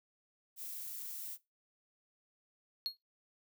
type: noise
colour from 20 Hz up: violet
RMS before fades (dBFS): -44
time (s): 0.56-1.38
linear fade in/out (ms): 50
type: tone with exponential decay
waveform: triangle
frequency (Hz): 4296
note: C8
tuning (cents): +45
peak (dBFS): -29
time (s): 2.86-2.97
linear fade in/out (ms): 0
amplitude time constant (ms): 22
effects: noise-tail reverb RT60 0.2 s tail -18 dB re dry